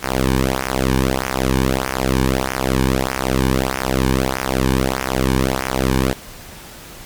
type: tone with flanger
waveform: sawtooth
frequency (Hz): 65.41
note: C2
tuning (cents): 0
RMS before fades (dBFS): -18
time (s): 0.02-6.14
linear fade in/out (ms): 20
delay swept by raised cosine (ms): 0.24 to 1.54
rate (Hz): 1.6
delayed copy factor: -0.95
effects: pink hiss -37 dBFS RMS until 7.05 s + MP3 96 kbps